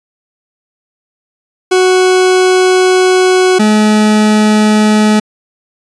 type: tone pair in turn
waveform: 40% pulse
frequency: 370 / 213.2 Hz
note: F#4 / G#3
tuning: 0 / +46 cents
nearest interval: minor seventh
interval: 954 cents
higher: first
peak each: -5 dBFS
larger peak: neither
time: 1.71-3.59 / 3.59-5.2 s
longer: first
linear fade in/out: 10 ms
effects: resampled to 22050 Hz